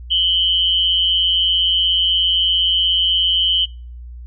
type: tone pair together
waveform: sine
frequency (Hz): 2977 / 3154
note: F#7 / G7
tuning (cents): +10 / +10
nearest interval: minor second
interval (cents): 100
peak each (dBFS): -16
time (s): 0.1-3.66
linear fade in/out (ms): 20
effects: noise-tail reverb RT60 0.4 s tail -25 dB re dry + added 60 Hz sine -31 dBFS peak until 4.26 s